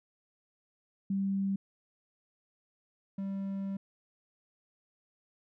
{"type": "tone pair in turn", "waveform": ["sine", "triangle"], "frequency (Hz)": [195.5, 195.5], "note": ["G3", "G3"], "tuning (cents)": [-4, -4], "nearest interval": "unison", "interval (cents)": 0, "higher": "neither", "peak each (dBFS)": [-28, -31], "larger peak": "first", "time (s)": [[1.1, 1.56], [3.18, 3.77]], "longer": "second", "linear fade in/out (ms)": 5, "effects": []}